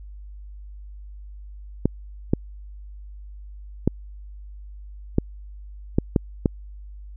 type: clicks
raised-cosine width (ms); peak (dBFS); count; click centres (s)
3; -4; 7; 1.856 / 2.335 / 3.876 / 5.184 / 5.985 / 6.162 / 6.458
effects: added 50 Hz sine -37 dBFS peak until 7.16 s